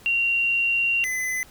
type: tone pair in turn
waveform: sine / square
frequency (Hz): 2758 / 2022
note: F7 / B6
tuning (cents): -22 / +40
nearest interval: perfect fourth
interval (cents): 538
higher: first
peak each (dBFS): -19 / -25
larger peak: first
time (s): 0.06-1.04 / 1.04-1.43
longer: first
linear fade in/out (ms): 0
effects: pink hiss -50 dBFS RMS until 1.5 s